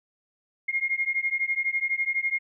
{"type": "beating tone pair", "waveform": "sine", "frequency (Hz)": [2132, 2144], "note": ["C7", "C7"], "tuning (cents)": [32, 42], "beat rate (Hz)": 12, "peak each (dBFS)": -27, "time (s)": [0.68, 2.39], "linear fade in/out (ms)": 10, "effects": []}